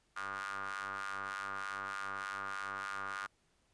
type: ring-modulated tone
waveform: sawtooth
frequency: 97.9 Hz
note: G2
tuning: 2 cents flat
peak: -32 dBFS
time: 0.16-3.27 s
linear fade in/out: 10 ms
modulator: 1320 Hz
effects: pink hiss -74 dBFS RMS until 3.73 s + resampled to 22050 Hz